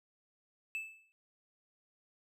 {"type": "tone with exponential decay", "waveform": "triangle", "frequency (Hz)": 2628, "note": "E7", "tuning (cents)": -6, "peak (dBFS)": -32, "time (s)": [0.75, 1.12], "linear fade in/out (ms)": 0, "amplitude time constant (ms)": 79, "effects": []}